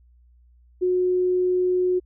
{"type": "tone", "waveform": "sine", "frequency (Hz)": 364, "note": "F#4", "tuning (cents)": -28, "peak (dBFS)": -18, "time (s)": [0.81, 2], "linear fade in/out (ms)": 20, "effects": ["added 60 Hz sine -52 dBFS peak until 2.05 s"]}